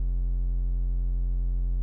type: tone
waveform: triangle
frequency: 43.9 Hz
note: F1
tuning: 10 cents sharp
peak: -21 dBFS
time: 0-1.82 s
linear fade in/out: 0 ms
effects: none